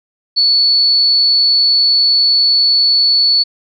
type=tone; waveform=sine; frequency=4435 Hz; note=C#8; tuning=in tune; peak=-8 dBFS; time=0.36-3.44 s; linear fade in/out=20 ms; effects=none